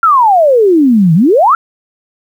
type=exponential two-way sweep; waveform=sine; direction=down then up; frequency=1396.9 to 154.2 to 1396.9 Hz; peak=-4 dBFS; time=0.03-1.55 s; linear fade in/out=2 ms; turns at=1.14 s; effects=7-bit